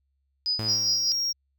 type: tone with tremolo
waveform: sine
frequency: 4978 Hz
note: D#8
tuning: in tune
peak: -22 dBFS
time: 0.46-1.12 s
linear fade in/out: 0 ms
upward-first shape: sine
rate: 5 Hz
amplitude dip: 75%
type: tone with exponential decay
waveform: sawtooth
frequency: 109.4 Hz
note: A2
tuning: 9 cents flat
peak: -25 dBFS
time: 0.59-1.33 s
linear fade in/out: 0 ms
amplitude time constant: 160 ms
type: tone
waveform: triangle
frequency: 5588 Hz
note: F8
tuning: in tune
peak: -23 dBFS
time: 0.68-1.33 s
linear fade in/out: 20 ms
effects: added 68 Hz sine -70 dBFS peak until 1.58 s